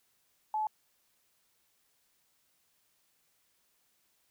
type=tone; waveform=sine; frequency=861 Hz; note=A5; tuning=38 cents flat; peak=-29 dBFS; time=0.54-0.67 s; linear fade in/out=2 ms; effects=white hiss -73 dBFS RMS until 4.3 s